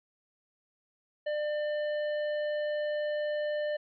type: tone with tanh clipping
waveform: sine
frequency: 598 Hz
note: D5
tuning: 31 cents sharp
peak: -31 dBFS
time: 1.26-3.77 s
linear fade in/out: 10 ms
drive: 12 dB
effects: resampled to 11025 Hz